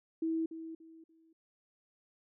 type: tone with echo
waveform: sine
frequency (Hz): 324.6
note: E4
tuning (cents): -27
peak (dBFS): -30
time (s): 0.22-0.46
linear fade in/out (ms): 5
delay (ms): 290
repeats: 3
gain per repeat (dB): -11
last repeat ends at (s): 1.33
effects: none